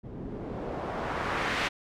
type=noise with low-pass filter sweep; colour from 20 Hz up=white; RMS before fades=-33 dBFS; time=0.03-1.69 s; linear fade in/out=20 ms; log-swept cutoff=220 to 2500 Hz; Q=1; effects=none